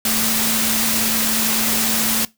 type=tone in noise; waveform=sine; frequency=222.6 Hz; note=A3; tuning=20 cents sharp; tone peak=-25 dBFS; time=0.05-2.25 s; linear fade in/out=2 ms; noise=white; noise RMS=-19 dBFS; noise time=0.05-2.25 s; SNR=-9 dB; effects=noise-tail reverb RT60 0.2 s tail -21 dB re dry